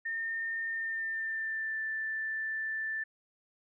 sine tone with pitch glide, 1818 to 1766.2 Hz, A#6 to A6, -44 to +6 cents, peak -32 dBFS, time 0.05-3.04 s, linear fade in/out 10 ms, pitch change -50 cents, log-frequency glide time 0.68-1.8 s, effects none

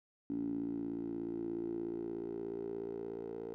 10% pulse tone with band-pass filter sweep, 56.8 Hz, A#1, 44 cents flat, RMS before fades -40 dBFS, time 0.3-3.54 s, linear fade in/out 0 ms, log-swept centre 280 to 450 Hz, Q 7.8, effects none

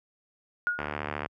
sine tone with exponential decay, 1441 Hz, F#6, 46 cents flat, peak -21 dBFS, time 0.67-0.96 s, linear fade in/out 0 ms, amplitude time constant 63 ms
click train, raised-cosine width 0.5 ms, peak -16 dBFS, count 36, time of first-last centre 0.79-1.26 s, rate 74.4 Hz
effects high-pass 60 Hz 12 dB/octave

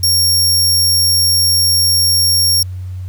25% pulse tone, 5540 Hz, F8, 15 cents flat, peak -5 dBFS, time 0.03-2.63 s, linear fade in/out 5 ms, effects added 92 Hz sine -22 dBFS peak until 3.08 s + pink hiss -50 dBFS RMS until 3.08 s

